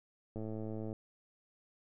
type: click train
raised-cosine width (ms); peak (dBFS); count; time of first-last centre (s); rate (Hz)
2; -29; 63; 0.36-0.929; 109
effects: none